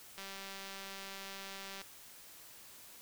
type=click train; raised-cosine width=0.2 ms; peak=-29 dBFS; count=320; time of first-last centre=0.18-1.816 s; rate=195 Hz; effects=white hiss -55 dBFS RMS until 3.01 s